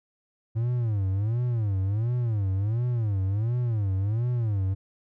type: tone with vibrato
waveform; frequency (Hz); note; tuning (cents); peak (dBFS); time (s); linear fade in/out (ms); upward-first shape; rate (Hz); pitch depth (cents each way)
triangle; 108.3; A2; -27; -21; 0.55-4.75; 20; sine; 1.4; 230
effects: none